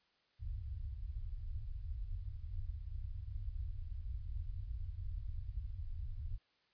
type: low-pass noise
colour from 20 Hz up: pink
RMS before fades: -42 dBFS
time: 0.39-6.38 s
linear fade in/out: 20 ms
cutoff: 100 Hz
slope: 48 dB/octave
effects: white hiss -75 dBFS RMS until 6.73 s + resampled to 11025 Hz